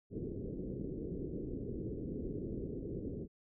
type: low-pass noise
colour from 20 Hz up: white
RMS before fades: -41 dBFS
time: 0.1-3.28 s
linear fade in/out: 50 ms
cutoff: 440 Hz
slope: 48 dB/octave
effects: none